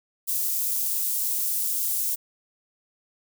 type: high-pass noise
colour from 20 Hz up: white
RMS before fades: -26 dBFS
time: 0.27-2.16 s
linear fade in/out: 20 ms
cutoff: 9000 Hz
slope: 12 dB/octave
effects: none